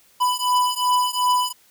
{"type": "beating tone pair", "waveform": "square", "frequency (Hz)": [993, 995.7], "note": ["B5", "B5"], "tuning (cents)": [9, 14], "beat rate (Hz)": 2.7, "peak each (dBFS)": [-21, -22], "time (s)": [0.2, 1.53], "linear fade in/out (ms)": 20, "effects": ["white hiss -56 dBFS RMS until 1.7 s"]}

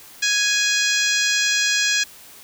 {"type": "harmonic tone", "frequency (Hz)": 830.6, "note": "G#5", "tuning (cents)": 0, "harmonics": [2, 3, 4, 5, 6, 7, 8, 9], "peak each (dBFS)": [-22, -24, -25, -26, -27, -27, -28, -29], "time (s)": [0.22, 2.04], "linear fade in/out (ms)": 10, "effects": ["white hiss -44 dBFS RMS until 2.43 s"]}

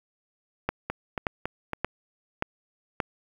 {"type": "two click trains", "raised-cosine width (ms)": 0.5, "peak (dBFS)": [-10, -14], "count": [5, 4], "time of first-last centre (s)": [[0.69, 3.002], [0.9, 1.733]], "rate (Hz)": [1.73, 3.6], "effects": ["8-bit"]}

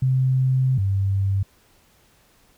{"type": "tone pair in turn", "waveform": "sine", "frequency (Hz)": [130.4, 97.69], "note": ["C3", "G2"], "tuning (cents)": [-5, -5], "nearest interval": "perfect fourth", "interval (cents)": 500, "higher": "first", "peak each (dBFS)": [-16, -18], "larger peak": "first", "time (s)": [[0.02, 0.78], [0.78, 1.43]], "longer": "first", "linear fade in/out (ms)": 5, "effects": ["pink hiss -58 dBFS RMS until 2.57 s"]}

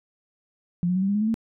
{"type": "tone with pitch steps", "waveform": "sine", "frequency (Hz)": [174.61, 181.08, 187.79, 194.75, 202, 209.5, 217.2, 225.3], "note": ["F3", "F#3", "F#3", "G3", "G#3", "G#3", "A3", "A3"], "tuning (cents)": [0, -37, 26, -11, -48, 15, -22, 41], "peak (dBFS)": -20, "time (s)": [0.83, 1.342], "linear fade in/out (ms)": 0, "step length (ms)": 64, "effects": []}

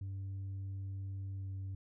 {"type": "tone with pitch glide", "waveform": "sine", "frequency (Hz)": [97.1, 96.21], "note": ["G2", "G2"], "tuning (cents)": [-16, -32], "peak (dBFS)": -36, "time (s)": [0.01, 1.75], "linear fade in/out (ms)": 5, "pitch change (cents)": -16, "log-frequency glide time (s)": [1.34, 1.48], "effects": ["tanh soft clip ceiling -38 dBFS"]}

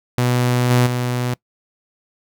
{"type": "tone with level steps", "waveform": "sawtooth", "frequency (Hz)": 123.47, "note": "B2", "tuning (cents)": 0, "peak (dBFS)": [-11, -8, -15], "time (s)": [0.18, 1.34], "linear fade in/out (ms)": 0, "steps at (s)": [0.7, 0.86], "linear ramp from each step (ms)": 10, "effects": ["noise-tail reverb RT60 0.1 s tail -23 dB re dry"]}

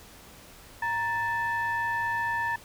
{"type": "ring-modulated tone", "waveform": "triangle", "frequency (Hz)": 415.3, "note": "G#4", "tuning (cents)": 0, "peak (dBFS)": -21, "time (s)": [0.82, 2.56], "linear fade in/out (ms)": 5, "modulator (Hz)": 1350, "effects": ["pink hiss -50 dBFS RMS until 2.64 s"]}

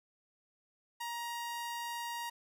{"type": "tone", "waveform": "sawtooth", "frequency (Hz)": 943, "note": "A#5", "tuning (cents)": 20, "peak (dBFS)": -34, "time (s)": [1, 2.3], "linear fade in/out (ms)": 10, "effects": []}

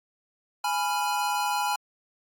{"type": "chord", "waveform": "square", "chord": "F diminished", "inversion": "first", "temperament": "equal with one note detuned", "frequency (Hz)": [830.6, 987.8, 1386.5], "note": ["Ab5", "Cb6", "F6"], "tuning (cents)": [0, 0, -13], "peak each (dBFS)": [-28, -30, -34], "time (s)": [0.64, 1.76], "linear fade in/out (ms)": 5, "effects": ["AAC 64 kbps"]}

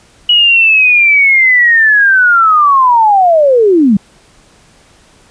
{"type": "linear sweep", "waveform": "sine", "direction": "down", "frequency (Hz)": [2928, 185.2], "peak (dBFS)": -4, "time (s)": [0.29, 3.97], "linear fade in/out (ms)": 5, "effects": ["pink hiss -45 dBFS RMS until 5.3 s", "resampled to 22050 Hz"]}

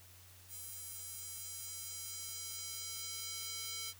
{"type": "tone with high-pass filter sweep", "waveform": "square", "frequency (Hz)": 447.8, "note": "A4", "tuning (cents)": 30, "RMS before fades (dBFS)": -45, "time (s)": [0.48, 3.94], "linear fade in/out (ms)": 50, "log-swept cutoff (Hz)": [9900, 3900], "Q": 1, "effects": ["added 91 Hz sine -60 dBFS peak until 3.99 s", "white hiss -60 dBFS RMS until 3.99 s"]}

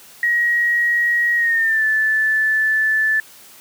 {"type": "tone with pitch glide", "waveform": "sine", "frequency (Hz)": [1897, 1749.6], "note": ["A#6", "A6"], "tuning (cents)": [30, -10], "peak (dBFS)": -14, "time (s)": [0.23, 3.2], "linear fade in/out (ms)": 2, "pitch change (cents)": -140, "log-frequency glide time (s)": [1.35, 1.85], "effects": ["white hiss -44 dBFS RMS until 3.6 s", "high-pass 100 Hz 12 dB/octave"]}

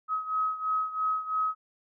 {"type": "beating tone pair", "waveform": "sine", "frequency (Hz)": [1272, 1275], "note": ["D#6", "D#6"], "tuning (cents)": [38, 42], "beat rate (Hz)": 3, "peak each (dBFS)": [-28, -32], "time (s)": [0.08, 1.55], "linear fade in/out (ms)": 50, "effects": []}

